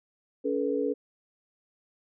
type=tone cluster; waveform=sine; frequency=282.2 / 429.3 / 485.7 Hz; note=C#4 / A4 / B4; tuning=+31 / -43 / -29 cents; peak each=-30 / -29 / -30 dBFS; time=0.44-0.94 s; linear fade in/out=20 ms; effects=none